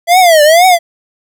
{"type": "tone with vibrato", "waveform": "square", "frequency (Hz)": 665, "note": "E5", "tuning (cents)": 15, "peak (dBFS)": -4, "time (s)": [0.07, 0.79], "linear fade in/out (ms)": 50, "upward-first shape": "triangle", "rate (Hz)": 2.1, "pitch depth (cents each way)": 230, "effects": []}